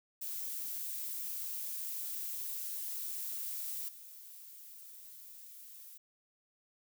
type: noise with level steps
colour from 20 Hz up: violet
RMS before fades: -40 / -52 dBFS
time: 0.21-5.98 s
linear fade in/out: 10 ms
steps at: 3.88 s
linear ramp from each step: 10 ms
effects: none